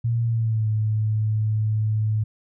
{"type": "tone with pitch glide", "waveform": "sine", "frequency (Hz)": [116.54, 108.11], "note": ["A#2", "A2"], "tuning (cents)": [0, -30], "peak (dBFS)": -19, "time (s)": [0.04, 2.24], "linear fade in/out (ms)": 10, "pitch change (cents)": -130, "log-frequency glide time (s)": [0.24, 0.68], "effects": []}